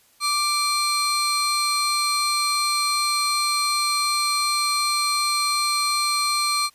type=tone pair together; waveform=30% pulse; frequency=1174.7 / 4186 Hz; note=D6 / C8; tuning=0 / 0 cents; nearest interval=octave + minor seventh; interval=2200 cents; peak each=-20 dBFS; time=0.2-6.7 s; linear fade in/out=50 ms; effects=white hiss -58 dBFS RMS until 6.74 s + resampled to 32000 Hz